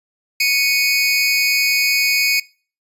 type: tone pair together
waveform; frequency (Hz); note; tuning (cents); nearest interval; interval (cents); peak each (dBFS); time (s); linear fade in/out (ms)
25% pulse; 2219 / 2489; C#7 / D#7; +1 / 0; major second; 199; -13; 0.4-2.4; 5
effects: noise-tail reverb RT60 0.4 s tail -23 dB re dry + resampled to 32000 Hz